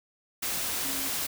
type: tone in noise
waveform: sine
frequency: 270.6 Hz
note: C#4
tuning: 42 cents flat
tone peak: -40 dBFS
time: 0.84-1.09 s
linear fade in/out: 10 ms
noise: white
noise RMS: -31 dBFS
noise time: 0.42-1.27 s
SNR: -12 dB
effects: none